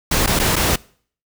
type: noise with dropouts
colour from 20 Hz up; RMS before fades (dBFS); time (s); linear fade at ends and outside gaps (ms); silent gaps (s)
pink; -17; 0.11-0.76; 5; 0.263-0.273 / 0.392-0.396 / 0.558-0.563
effects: noise-tail reverb RT60 0.5 s tail -23 dB re dry